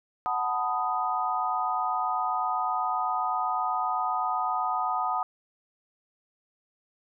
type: chord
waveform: sine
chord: B dominant seventh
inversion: second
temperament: equal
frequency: 740 / 880 / 987.8 / 1244.5 Hz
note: F#5 / A5 / B5 / D#6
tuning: 0 / 0 / 0 / 0 cents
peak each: -30 / -32 / -33 / -29 dBFS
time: 0.26-5.23 s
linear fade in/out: 0 ms
effects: none